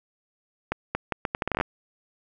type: accelerating click train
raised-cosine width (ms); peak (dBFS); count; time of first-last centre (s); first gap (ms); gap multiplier
0.5; -10; 13; 0.72-1.611; 230; 0.75
effects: none